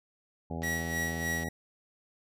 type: harmonic tone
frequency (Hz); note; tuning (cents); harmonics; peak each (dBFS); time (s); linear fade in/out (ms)
82.41; E2; 0; 1 / 2 / 3 / 4 / 5 / 6 / 7 / 8 / 9 / 10; -39 / -38 / -40 / -47 / -45 / -47 / -47 / -50 / -47 / -46; 0.5-1.49; 5
type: click train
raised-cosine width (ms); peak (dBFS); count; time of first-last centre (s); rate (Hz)
0.2; -31; 155; 0.62-1.435; 189
type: tone with tremolo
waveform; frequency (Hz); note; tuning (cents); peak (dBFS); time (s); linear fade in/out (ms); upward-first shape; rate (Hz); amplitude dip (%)
45% pulse; 1920; B6; -49; -30; 0.63-1.49; 5; sine; 3.3; 65
effects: none